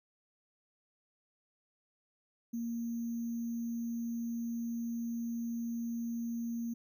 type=tone with sample-and-hold; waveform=sine; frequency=233.1 Hz; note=A#3; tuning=in tune; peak=-34 dBFS; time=2.53-6.74 s; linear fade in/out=10 ms; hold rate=6300 Hz; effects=none